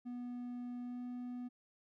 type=tone with pitch glide; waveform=triangle; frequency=244.7 to 246.4 Hz; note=B3 to B3; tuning=-16 to -4 cents; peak=-39 dBFS; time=0.05-1.49 s; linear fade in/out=20 ms; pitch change=+12 cents; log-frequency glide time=0.82-1.01 s; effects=none